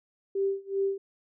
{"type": "tone with tremolo", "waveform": "sine", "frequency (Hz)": 392, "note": "G4", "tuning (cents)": 0, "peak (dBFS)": -23, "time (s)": [0.35, 0.98], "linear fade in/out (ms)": 5, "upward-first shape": "sine", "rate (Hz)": 2.6, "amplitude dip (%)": 95, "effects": []}